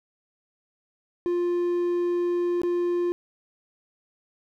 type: tone with dropouts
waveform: triangle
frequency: 350.5 Hz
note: F4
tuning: 6 cents sharp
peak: -20 dBFS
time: 1.26-3.12 s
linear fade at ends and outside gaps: 0 ms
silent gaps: 2.617-2.634 s
effects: none